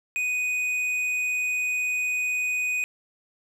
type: tone with tanh clipping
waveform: sine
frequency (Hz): 2489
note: D#7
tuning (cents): 0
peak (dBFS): -25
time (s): 0.16-2.84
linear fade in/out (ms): 0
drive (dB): 8
effects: none